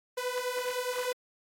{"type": "beating tone pair", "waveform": "sawtooth", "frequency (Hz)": [493.9, 503.6], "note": ["B4", "B4"], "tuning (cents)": [0, 34], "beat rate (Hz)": 9.7, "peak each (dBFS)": -30, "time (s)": [0.17, 1.13], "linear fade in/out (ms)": 10, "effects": ["AAC 48 kbps"]}